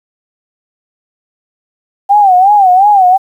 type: tone with vibrato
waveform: sine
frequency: 777 Hz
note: G5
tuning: 16 cents flat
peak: -3 dBFS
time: 2.09-3.18 s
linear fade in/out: 20 ms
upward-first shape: sine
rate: 2.8 Hz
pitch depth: 130 cents each way
effects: 7-bit